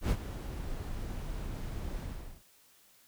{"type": "noise with ADSR envelope", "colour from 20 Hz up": "brown", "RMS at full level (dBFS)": -25, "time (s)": [0.01, 2.43], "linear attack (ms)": 96, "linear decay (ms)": 53, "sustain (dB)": -13, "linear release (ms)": 390, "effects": ["white hiss -63 dBFS RMS until 3.07 s"]}